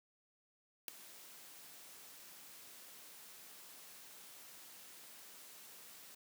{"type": "noise with ADSR envelope", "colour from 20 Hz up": "white", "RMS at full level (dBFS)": -35, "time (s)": [0.88, 6.15], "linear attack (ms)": 3, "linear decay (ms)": 3, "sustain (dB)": -21, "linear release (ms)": 6, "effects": ["high-pass 150 Hz 12 dB/octave"]}